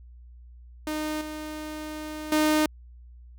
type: tone with level steps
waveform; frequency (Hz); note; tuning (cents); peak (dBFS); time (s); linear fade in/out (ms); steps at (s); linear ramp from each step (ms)
sawtooth; 307; D#4; -23; -24 / -30 / -16; 0.87-2.66; 2; 1.21 / 2.32; 2
effects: added 60 Hz sine -45 dBFS peak until 3.38 s

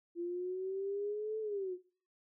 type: exponential two-way sweep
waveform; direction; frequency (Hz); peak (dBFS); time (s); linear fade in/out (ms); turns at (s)
sine; up then down; 341.4 to 440 to 354.1; -35; 0.15-1.78; 50; 1.4
effects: noise-tail reverb RT60 0.4 s tail -18 dB re dry

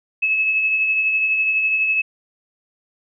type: tone with tremolo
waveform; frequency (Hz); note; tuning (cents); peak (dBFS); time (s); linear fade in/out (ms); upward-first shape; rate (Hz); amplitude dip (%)
sine; 2591; E7; -30; -14; 0.22-2.02; 10; triangle; 12; 40
effects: none

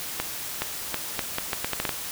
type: accelerating click train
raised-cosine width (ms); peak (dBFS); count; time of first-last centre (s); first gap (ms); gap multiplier
0.3; -9; 11; 0.2-1.892; 420; 0.77
effects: white hiss -34 dBFS RMS until 2.11 s

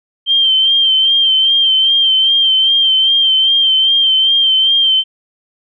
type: tone with vibrato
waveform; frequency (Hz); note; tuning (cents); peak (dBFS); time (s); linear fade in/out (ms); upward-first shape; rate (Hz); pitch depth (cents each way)
sine; 3142; G7; +3; -8; 0.26-5.04; 50; sine; 2.5; 39
effects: none

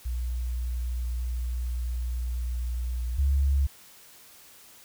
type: tone pair in turn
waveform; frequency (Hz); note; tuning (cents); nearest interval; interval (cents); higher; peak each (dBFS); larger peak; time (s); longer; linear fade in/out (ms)
sine; 60.6 / 68.85; B1 / C#2; -32 / -11; major second; 221; second; -27 / -20; second; 0.05-3.18 / 3.18-3.67; first; 10
effects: white hiss -52 dBFS RMS until 4.84 s

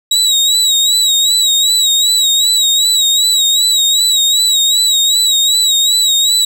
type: tone with vibrato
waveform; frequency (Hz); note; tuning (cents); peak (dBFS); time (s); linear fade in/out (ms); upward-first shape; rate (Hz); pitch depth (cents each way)
30% pulse; 3839; B7; -50; -6; 0.11-6.45; 5; sine; 2.6; 65
effects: none

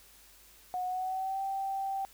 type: tone with pitch glide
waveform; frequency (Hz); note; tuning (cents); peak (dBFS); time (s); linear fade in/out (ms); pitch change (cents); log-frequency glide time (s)
sine; 731 to 779; F#5 to G5; -21 to -11; -31; 0.74-2.05; 0; +110; 0.85-1.41
effects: added 50 Hz sine -65 dBFS peak until 2.13 s + white hiss -58 dBFS RMS until 2.13 s

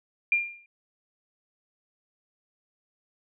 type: tone with exponential decay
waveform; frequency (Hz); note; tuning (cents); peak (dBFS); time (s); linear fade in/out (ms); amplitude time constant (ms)
sine; 2396; D7; +34; -17; 0.32-0.66; 2; 72
effects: none

